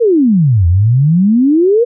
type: exponential two-way sweep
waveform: sine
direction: down then up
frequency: 493.9 to 82.41 to 493.9 Hz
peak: -6 dBFS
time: 0-1.85 s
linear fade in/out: 20 ms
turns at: 0.67 s
effects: none